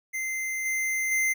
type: tone with level steps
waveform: square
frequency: 2078 Hz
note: C7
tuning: 12 cents flat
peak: -29 / -26 / -23 dBFS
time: 0.13-1.34 s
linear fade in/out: 20 ms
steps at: 0.65 / 1.11 s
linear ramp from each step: 10 ms
effects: none